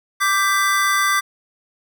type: chord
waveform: square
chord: G major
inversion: second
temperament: equal with one note detuned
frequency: 1174.7 / 1568 / 1996.2 Hz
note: D6 / G6 / B6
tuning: 0 / 0 / +18 cents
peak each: -19 / -22 / -22 dBFS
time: 0.2-1.21 s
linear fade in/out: 20 ms
effects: none